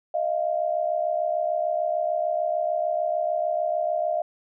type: tone pair together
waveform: sine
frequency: 623.3 / 690 Hz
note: D#5 / F5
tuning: +3 / -21 cents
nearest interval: major second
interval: 176 cents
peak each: -25 dBFS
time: 0.14-4.22 s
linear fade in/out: 5 ms
effects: none